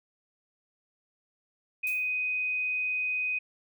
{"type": "tone", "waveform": "sine", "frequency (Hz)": 2502, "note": "D#7", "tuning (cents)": 9, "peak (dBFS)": -27, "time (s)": [1.83, 3.39], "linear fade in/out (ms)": 10}
{"type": "noise with exponential decay", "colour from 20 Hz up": "violet", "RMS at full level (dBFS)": -38, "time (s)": [1.87, 2.16], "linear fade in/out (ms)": 1, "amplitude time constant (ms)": 62}
{"effects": []}